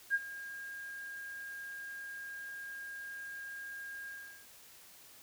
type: tone with ADSR envelope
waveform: sine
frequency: 1619 Hz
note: G#6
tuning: 45 cents flat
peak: -25 dBFS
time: 0.1-4.47 s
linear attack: 44 ms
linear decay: 38 ms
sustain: -17 dB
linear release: 400 ms
effects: white hiss -57 dBFS RMS until 5.22 s